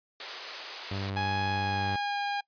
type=high-pass noise; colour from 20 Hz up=white; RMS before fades=-36 dBFS; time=0.2-1.1 s; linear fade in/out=2 ms; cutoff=410 Hz; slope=24 dB/octave
type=tone; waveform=sawtooth; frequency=98 Hz; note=G2; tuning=in tune; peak=-28 dBFS; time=0.91-1.96 s; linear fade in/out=5 ms
type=tone with pitch glide; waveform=sawtooth; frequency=833 to 811.6 Hz; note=G#5 to G#5; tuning=+5 to -40 cents; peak=-25 dBFS; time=1.16-2.41 s; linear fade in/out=10 ms; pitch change=-45 cents; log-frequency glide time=1.5-2.18 s
effects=noise-tail reverb RT60 0.1 s tail -23 dB re dry + resampled to 11025 Hz